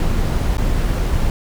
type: noise with dropouts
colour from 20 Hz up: brown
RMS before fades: -17 dBFS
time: 0-1.3 s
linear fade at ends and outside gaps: 1 ms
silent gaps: 0.571-0.581 s
effects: none